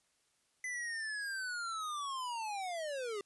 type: linear sweep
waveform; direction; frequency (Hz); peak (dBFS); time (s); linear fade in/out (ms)
square; down; 2021 to 390; -38; 0.64-3.21; 2
effects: white hiss -75 dBFS RMS until 3.25 s + resampled to 24000 Hz